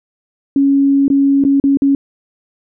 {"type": "tone with dropouts", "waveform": "sine", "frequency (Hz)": 277.2, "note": "C#4", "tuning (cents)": 0, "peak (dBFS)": -8, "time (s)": [0.56, 1.95], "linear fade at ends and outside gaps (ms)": 2, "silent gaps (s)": [[1.081, 1.101], [1.439, 1.449], [1.6, 1.639], [1.772, 1.82]], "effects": []}